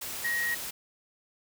sine tone in noise, 1890 Hz, A#6, 23 cents sharp, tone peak -27 dBFS, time 0.24-0.55 s, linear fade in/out 10 ms, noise white, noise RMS -37 dBFS, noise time 0.01-0.71 s, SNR +7 dB, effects none

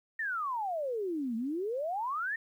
sine exponential two-way sweep, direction down then up, 1864.7 to 218.6 to 1864.7 Hz, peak -31 dBFS, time 0.19-2.36 s, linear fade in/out 5 ms, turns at 1.36 s, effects 11-bit

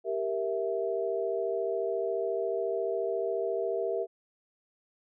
sine chord, E diminished, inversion first, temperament equal, 392 / 466.2 / 659.3 Hz, G4 / Bb4 / E5, 0 / 0 / 0 cents, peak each -32 / -32 / -33 dBFS, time 0.04-4.07 s, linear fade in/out 50 ms, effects none

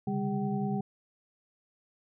sine tone cluster, 135 / 145.5 / 200.4 / 405 / 765 Hz, C#3 / D3 / G3 / G#4 / G5, -45 / -16 / +38 / -43 / -42 cents, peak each -37 / -38 / -30 / -38 / -38 dBFS, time 0.07-0.81 s, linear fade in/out 5 ms, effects none

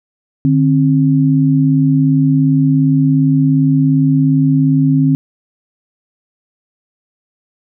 sine tone pair together, 150 / 267.3 Hz, D3 / C4, +37 / +37 cents, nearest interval minor seventh, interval 1000 cents, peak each -11 dBFS, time 0.45-5.15 s, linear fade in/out 0 ms, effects none

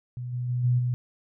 sine tone with level steps, 123.47 Hz, B2, in tune, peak -31 / -27 / -24 / -19 / -23 dBFS, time 0.17-0.94 s, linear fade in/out 0 ms, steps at 0.32 / 0.48 / 0.63 / 0.78 s, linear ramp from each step 20 ms, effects none

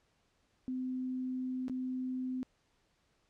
sine tone with dropouts, 256.2 Hz, C4, 36 cents flat, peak -34 dBFS, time 0.68-2.43 s, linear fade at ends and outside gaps 0 ms, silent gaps 1.682-1.697 s, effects pink hiss -74 dBFS RMS until 3.29 s + low-pass 7000 Hz 12 dB/octave

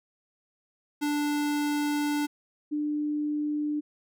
square / sine tone pair in turn, 293.7 / 297.8 Hz, D4 / D4, 0 / +24 cents, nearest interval unison, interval 24 cents, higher second, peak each -26 dBFS, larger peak neither, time 1.01-2.27 / 2.71-3.81 s, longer first, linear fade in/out 20 ms, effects none

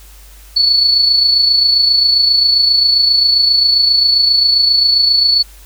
sine tone with amplitude modulation, 4435 Hz, C#8, in tune, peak -6 dBFS, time 0.56-5.43 s, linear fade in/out 10 ms, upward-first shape sine, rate 27.5 Hz, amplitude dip 45%, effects added 50 Hz sine -37 dBFS peak until 5.65 s + white hiss -43 dBFS RMS until 5.65 s

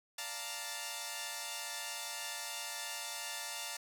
5% pulse chord, Bb major seventh, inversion first, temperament equal, 587.3 / 698.5 / 880 / 932.3 Hz, D5 / F5 / A5 / Bb5, 0 / 0 / 0 / 0 cents, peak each -37 / -34 / -32 / -33 dBFS, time 0.18-3.77 s, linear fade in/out 5 ms, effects none

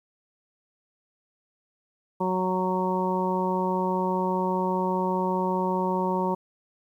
harmonic tone, 185 Hz, F#3, in tune, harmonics 1 / 2 / 3 / 4 / 5 / 6, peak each -28 / -29 / -32 / -39 / -27 / -37 dBFS, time 2.2-6.35 s, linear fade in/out 10 ms, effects 10-bit

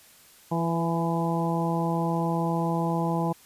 harmonic tone with a mistuned harmonic, 167.2 Hz, E3, 25 cents sharp, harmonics 1 / 2 / 3 / 4 / 5 / 6, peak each -26 / -31 / -34 / -34 / -31 / -34 dBFS, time 0.51-3.33 s, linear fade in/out 10 ms, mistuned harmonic 3, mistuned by -17 cents, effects white hiss -54 dBFS RMS until 3.45 s + resampled to 32000 Hz

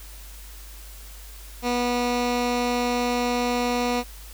15% pulse tone with low-pass filter, 243.8 Hz, B3, 22 cents flat, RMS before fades -24 dBFS, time 1.62-4.04 s, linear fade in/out 50 ms, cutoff 5800 Hz, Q 1.1, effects added 50 Hz sine -40 dBFS peak until 4.33 s + white hiss -46 dBFS RMS until 4.33 s

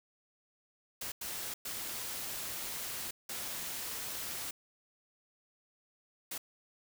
white noise bursts at uneven times, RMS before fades -40 dBFS, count 5, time 1.01-1.12 / 1.21-1.54 / 1.65-3.11 / 3.29-4.51 / 6.31-6.38 s, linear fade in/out 5 ms, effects none

